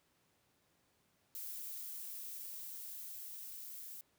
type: noise with level ramp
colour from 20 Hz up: violet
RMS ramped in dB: -45 to -49 dBFS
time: 1.35-4.01 s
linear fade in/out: 0 ms
effects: pink hiss -75 dBFS RMS until 4.18 s + high-pass 80 Hz 12 dB/octave